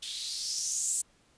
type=noise with band-pass filter sweep; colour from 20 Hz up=violet; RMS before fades=-33 dBFS; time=0.02-1.02 s; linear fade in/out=10 ms; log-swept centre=3300 to 8300 Hz; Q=4.7; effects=pink hiss -65 dBFS RMS until 1.37 s + resampled to 22050 Hz